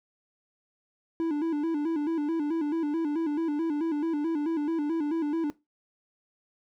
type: tone with vibrato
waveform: triangle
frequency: 311.1 Hz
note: D#4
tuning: in tune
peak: -23 dBFS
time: 1.2-5.5 s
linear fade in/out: 0 ms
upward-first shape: square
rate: 4.6 Hz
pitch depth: 100 cents each way
effects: noise-tail reverb RT60 0.2 s tail -18 dB re dry